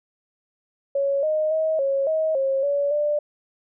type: tone with pitch steps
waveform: sine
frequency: 556 / 619 / 634 / 548 / 633 / 540 / 569 / 592 Hz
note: C#5 / D#5 / D#5 / C#5 / D#5 / C#5 / C#5 / D5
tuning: +5 / -9 / +32 / -20 / +30 / -45 / +45 / +14 cents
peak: -19 dBFS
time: 0.95-3.19 s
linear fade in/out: 5 ms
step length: 280 ms
effects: none